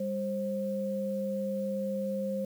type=tone pair together; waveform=sine; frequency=199.26 / 531 Hz; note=G3 / C5; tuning=+29 / +25 cents; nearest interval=octave + perfect fourth; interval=1696 cents; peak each=-33 / -32 dBFS; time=0-2.45 s; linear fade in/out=5 ms; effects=9-bit